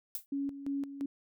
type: noise with exponential decay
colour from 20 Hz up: violet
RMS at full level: -33 dBFS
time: 0.15-0.26 s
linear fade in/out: 0 ms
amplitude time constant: 23 ms
type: tone with tremolo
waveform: sine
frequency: 278.8 Hz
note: C#4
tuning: 10 cents sharp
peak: -31 dBFS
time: 0.32-1.06 s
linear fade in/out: 5 ms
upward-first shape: square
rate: 2.9 Hz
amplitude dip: 70%
effects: none